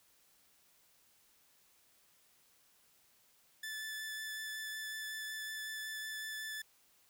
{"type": "tone with vibrato", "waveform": "sawtooth", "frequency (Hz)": 1747, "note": "A6", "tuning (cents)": -13, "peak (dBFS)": -37, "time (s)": [3.63, 6.62], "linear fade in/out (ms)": 5, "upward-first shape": "triangle", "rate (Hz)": 5.4, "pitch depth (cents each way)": 11, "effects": ["white hiss -69 dBFS RMS until 7.09 s"]}